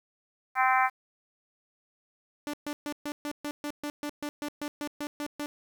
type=harmonic tone; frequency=258.9 Hz; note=C4; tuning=18 cents flat; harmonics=3 / 4 / 5 / 6 / 7 / 8 / 9; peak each=-25 / -27 / -29 / -31 / -32 / -33 / -34 dBFS; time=0.55-0.9 s; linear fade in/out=50 ms
type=tone bursts; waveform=sawtooth; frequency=293.7 Hz; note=D4; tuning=in tune; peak=-28 dBFS; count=16; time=2.47-5.46 s; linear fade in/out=0 ms; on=65 ms; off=130 ms
effects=9-bit